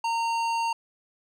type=tone with hard clipping; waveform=triangle; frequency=920 Hz; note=A#5; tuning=23 cents flat; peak=-26 dBFS; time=0.04-0.73 s; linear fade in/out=5 ms; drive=17 dB; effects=none